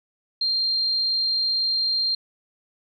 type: tone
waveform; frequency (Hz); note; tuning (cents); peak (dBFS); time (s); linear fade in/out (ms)
sine; 4186; C8; 0; -20; 0.41-2.15; 5
effects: none